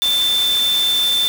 sine tone in noise, 3546 Hz, A7, 13 cents sharp, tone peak -14 dBFS, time 0.02-1.28 s, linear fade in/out 0 ms, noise white, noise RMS -26 dBFS, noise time 0.02-1.28 s, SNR +9 dB, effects none

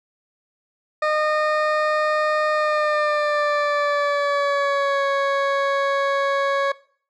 20% pulse tone with pitch glide, 612 to 554.8 Hz, D#5 to C#5, -29 to +1 cents, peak -13 dBFS, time 1.02-6.72 s, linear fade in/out 5 ms, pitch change -170 cents, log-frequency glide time 2.52-5.05 s, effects noise-tail reverb RT60 0.5 s tail -20 dB re dry + low-pass 3000 Hz 12 dB/octave

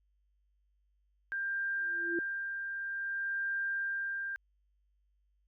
sine tone with tremolo, 1591 Hz, G6, 25 cents sharp, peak -31 dBFS, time 1.32-4.36 s, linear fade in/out 0 ms, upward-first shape sine, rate 0.55 Hz, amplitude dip 40%
sine tone with exponential growth, 341.2 Hz, F4, 40 cents flat, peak -29 dBFS, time 1.77-2.19 s, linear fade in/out 2 ms, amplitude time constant 91 ms
effects added 50 Hz sine -70 dBFS peak until 5.47 s

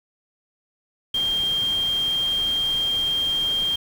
sine tone in noise, 3196 Hz, G7, 33 cents sharp, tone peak -20 dBFS, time 1.14-3.76 s, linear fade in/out 5 ms, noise pink, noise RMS -37 dBFS, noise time 1.14-3.76 s, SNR +14 dB, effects none

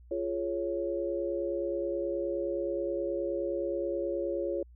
sine chord, Db major, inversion first, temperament equal with one note detuned, 345.8 / 415.3 / 554.4 Hz, F4 / Ab4 / Db5, -17 / 0 / 0 cents, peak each -33 / -36 / -33 dBFS, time 0.11-4.63 s, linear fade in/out 5 ms, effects added 60 Hz sine -51 dBFS peak until 4.75 s

